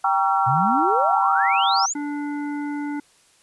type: chord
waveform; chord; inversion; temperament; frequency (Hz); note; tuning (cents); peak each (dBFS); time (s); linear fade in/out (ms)
sine; G diminished seventh; none; just; 784 / 940.8 / 1128.9 / 1354.7; G5 / Bb5 / Db6 / Fb6; 0 / +16 / +31 / +47; -20 / -24 / -26 / -22; 0.04-1.86; 5
type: exponential sweep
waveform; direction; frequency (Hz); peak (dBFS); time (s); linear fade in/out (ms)
sine; up; 117.3 to 7310; -22; 0.46-1.94; 20
type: harmonic tone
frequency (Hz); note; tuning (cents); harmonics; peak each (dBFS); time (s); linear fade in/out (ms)
291.5; D4; -13; 1 / 3 / 5 / 7; -25 / -35 / -39 / -42; 1.95-3; 5
effects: white hiss -57 dBFS RMS until 3.42 s + resampled to 24000 Hz